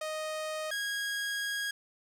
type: tone pair in turn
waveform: sawtooth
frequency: 622.3 / 1642.7 Hz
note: D#5 / G#6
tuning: 0 / -19 cents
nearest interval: octave + perfect fourth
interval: 1681 cents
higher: second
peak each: -30 / -28 dBFS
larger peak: second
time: 0.01-0.71 / 0.71-1.71 s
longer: second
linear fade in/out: 5 ms
effects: low-pass 11000 Hz 12 dB/octave + 9-bit